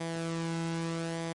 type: tone with flanger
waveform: sawtooth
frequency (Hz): 165.6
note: E3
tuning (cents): +8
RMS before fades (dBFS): -34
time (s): 0-1.33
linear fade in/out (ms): 10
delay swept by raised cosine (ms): 0.72 to 1.72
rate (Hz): 0.8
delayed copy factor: -0.5
effects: MP3 48 kbps